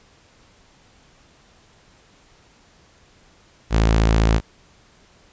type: tone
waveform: sawtooth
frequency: 55 Hz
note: A1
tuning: in tune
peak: -10 dBFS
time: 3.7-4.41 s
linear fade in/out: 50 ms
effects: pink hiss -54 dBFS RMS until 5.32 s + resampled to 16000 Hz